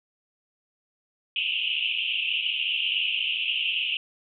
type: band-pass noise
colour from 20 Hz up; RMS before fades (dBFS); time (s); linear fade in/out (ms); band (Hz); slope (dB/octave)
pink; -27; 1.36-3.97; 2; 2600 to 3100; 96
effects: none